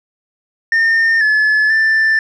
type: tone with pitch steps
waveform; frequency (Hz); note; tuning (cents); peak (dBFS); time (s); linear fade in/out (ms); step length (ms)
sine; 1817 / 1720 / 1771; A#6 / A6 / A6; -45 / -40 / +11; -7; 0.72-2.19; 2; 490
effects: tanh soft clip ceiling -9 dBFS